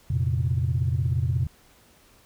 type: chord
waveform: sine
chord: F suspended fourth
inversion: none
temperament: equal with one note detuned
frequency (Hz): 87.31 / 116.54 / 133.18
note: F2 / Bb2 / C3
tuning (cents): 0 / 0 / +31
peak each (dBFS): -25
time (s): 0.1-1.47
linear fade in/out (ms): 5
effects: tanh soft clip ceiling -14 dBFS + pink hiss -57 dBFS RMS until 2.25 s